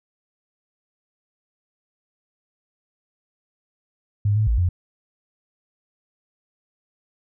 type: tone with pitch steps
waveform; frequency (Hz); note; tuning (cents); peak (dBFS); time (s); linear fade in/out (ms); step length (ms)
sine; 102.9 / 107.7 / 56.6 / 88.5; G#2 / A2 / A1 / F2; -16 / -37 / +50 / +23; -16; 4.25-4.69; 5; 110
effects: none